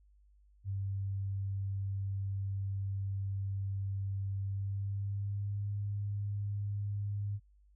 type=tone with pitch glide; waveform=sine; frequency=98 to 101.81 Hz; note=G2 to G#2; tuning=0 to -34 cents; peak=-33 dBFS; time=0.64-7.4 s; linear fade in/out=50 ms; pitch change=+66 cents; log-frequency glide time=4.41-5.68 s; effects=added 50 Hz sine -61 dBFS peak until 7.75 s